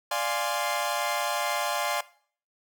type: chord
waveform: sawtooth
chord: D half-diminished seventh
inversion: none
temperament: equal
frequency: 587.3 / 698.5 / 830.6 / 1046.5 Hz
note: D5 / F5 / Ab5 / C6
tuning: 0 / 0 / 0 / 0 cents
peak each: -28 dBFS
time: 0.11-2.01 s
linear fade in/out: 5 ms
effects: noise-tail reverb RT60 0.5 s tail -19 dB re dry